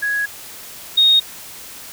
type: tone pair in turn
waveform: sine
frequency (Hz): 1665 / 3724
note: G#6 / A#7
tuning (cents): +4 / -2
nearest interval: octave + major second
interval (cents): 1394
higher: second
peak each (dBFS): -17 / -9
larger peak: second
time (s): 0.02-0.26 / 0.97-1.2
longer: first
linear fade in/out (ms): 10
effects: white hiss -36 dBFS RMS until 1.92 s